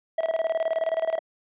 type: tone with tremolo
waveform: triangle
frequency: 650 Hz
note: E5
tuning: 24 cents flat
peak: -18 dBFS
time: 0.18-1.19 s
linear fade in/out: 5 ms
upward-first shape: square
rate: 19 Hz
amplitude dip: 80%
effects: high-pass 400 Hz 12 dB/octave + resampled to 8000 Hz